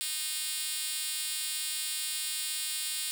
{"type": "tone with high-pass filter", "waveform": "5% pulse", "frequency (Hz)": 308.4, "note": "D#4", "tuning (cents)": -15, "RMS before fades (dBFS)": -34, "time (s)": [0.01, 3.11], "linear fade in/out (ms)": 0, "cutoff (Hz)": 5400, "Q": 0.97, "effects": []}